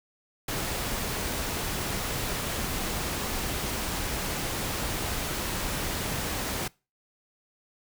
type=noise; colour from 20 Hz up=pink; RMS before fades=-31 dBFS; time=0.48-6.68 s; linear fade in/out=5 ms; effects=noise-tail reverb RT60 0.3 s tail -24 dB re dry